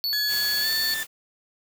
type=tone; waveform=square; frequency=4440 Hz; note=C#8; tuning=2 cents sharp; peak=-24 dBFS; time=0.04-0.94 s; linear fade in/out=0 ms
type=tone with pitch glide; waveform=35% pulse; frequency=1692 to 1772 Hz; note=G#6 to A6; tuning=+32 to +12 cents; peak=-26 dBFS; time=0.13-1.03 s; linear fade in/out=0 ms; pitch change=+80 cents; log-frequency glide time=0.61-0.68 s
type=noise; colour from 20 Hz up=white; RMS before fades=-34 dBFS; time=0.27-1.07 s; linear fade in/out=50 ms
effects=none